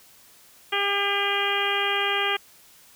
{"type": "harmonic tone with a mistuned harmonic", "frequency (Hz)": 401.3, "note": "G4", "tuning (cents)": 41, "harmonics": [1, 2, 3, 4, 5, 6, 7, 8], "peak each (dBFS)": [-30, -30, -30, -30, -30, -30, -30, -30], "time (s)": [0.72, 2.37], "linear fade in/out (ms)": 10, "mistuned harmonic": 7, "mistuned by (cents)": 21, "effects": ["white hiss -53 dBFS RMS until 2.95 s"]}